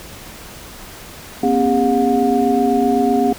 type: tone cluster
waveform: sine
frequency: 240.8 / 268.7 / 405.6 / 719 Hz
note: B3 / C4 / G#4 / F#5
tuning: -44 / +46 / -41 / -50 cents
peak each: -18 dBFS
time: 1.43-3.33 s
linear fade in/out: 5 ms
effects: pink hiss -36 dBFS RMS until 3.38 s